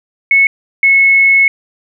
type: tone pair in turn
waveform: sine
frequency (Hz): 2200 / 2191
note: C#7 / C#7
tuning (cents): -14 / -21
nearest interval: unison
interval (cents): 7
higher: first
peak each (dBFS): -5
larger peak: neither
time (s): 0.31-0.47 / 0.83-1.48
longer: second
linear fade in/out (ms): 2
effects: none